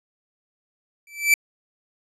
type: tone with exponential growth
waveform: 45% pulse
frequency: 2323 Hz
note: D7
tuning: 20 cents flat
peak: -10 dBFS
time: 1.07-1.34 s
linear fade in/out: 2 ms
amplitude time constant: 58 ms
effects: resampled to 32000 Hz